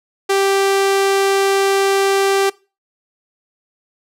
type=tone; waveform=sawtooth; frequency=392 Hz; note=G4; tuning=in tune; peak=-9 dBFS; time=0.29-2.5 s; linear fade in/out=10 ms; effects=noise-tail reverb RT60 0.3 s tail -21 dB re dry + low-pass 12000 Hz 12 dB/octave